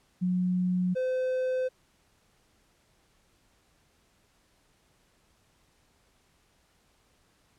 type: tone pair in turn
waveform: sine / triangle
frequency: 181.4 / 513.1 Hz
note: F#3 / C5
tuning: -34 / -34 cents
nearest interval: octave + tritone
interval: 1800 cents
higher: second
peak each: -24 dBFS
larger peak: neither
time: 0.21-0.95 / 0.95-1.69 s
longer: neither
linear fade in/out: 20 ms
effects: pink hiss -67 dBFS RMS until 7.58 s + low-pass 11000 Hz 12 dB/octave